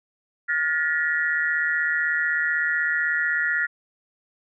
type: tone cluster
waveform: sine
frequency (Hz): 1426 / 1753 / 1909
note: F6 / A6 / A#6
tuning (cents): +36 / -7 / +41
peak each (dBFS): -25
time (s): 0.48-3.67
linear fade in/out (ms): 20
effects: none